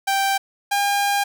sawtooth tone pair in turn, 784 / 806 Hz, G5 / G5, 0 / +48 cents, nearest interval unison, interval 48 cents, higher second, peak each -14 dBFS, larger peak neither, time 0.07-0.38 / 0.71-1.24 s, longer second, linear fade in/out 10 ms, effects none

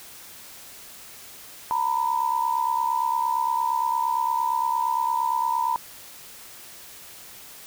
sine tone pair together, 918 / 986.7 Hz, A#5 / B5, -27 / -2 cents, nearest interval minor second, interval 125 cents, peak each -24 dBFS, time 1.71-5.76 s, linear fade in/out 0 ms, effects white hiss -44 dBFS RMS until 7.66 s

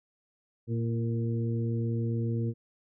harmonic tone with a mistuned harmonic, 115.9 Hz, A#2, 10 cents flat, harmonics 1 / 2 / 3 / 4, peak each -28 / -34 / -38 / -40 dBFS, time 0.67-2.54 s, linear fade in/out 50 ms, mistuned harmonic 3, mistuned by -24 cents, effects none

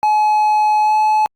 triangle tone with pitch glide, 850 to 858.4 Hz, G#5 to A5, +40 to -43 cents, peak -9 dBFS, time 0.03-1.26 s, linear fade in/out 0 ms, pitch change +17 cents, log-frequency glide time 0.82-0.95 s, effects Opus 48 kbps

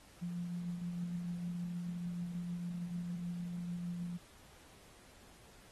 sine tone with tremolo, 174.61 Hz, F3, in tune, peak -36 dBFS, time 0.21-4.18 s, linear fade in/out 20 ms, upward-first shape sine, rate 6.6 Hz, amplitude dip 30%, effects pink hiss -61 dBFS RMS until 5.71 s + AAC 32 kbps

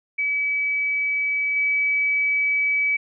sine tone with level steps, 2287 Hz, D7, 47 cents flat, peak -20 / -18 dBFS, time 0.18-2.97 s, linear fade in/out 10 ms, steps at 1.56 s, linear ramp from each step 5 ms, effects none

